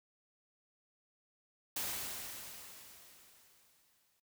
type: noise with exponential decay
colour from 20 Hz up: white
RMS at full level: -37 dBFS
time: 1.76-4.2 s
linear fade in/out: 5 ms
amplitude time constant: 530 ms
effects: noise-tail reverb RT60 0.1 s tail -18 dB re dry